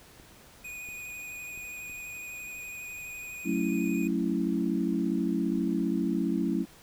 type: clicks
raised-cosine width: 3 ms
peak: -39 dBFS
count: 4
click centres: 0.199 / 0.888 / 1.576 / 1.897 s
type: tone with vibrato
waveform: square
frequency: 2475 Hz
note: D#7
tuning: 10 cents flat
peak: -39 dBFS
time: 0.64-4.08 s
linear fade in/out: 10 ms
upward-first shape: sine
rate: 12 Hz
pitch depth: 14 cents each way
type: chord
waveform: sine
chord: F# minor seventh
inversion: none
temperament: equal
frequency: 185 / 220 / 277.2 / 329.6 Hz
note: F#3 / A3 / C#4 / E4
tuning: 0 / 0 / 0 / 0 cents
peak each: -31 dBFS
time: 3.44-6.66 s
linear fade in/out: 50 ms
effects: pink hiss -54 dBFS RMS until 6.82 s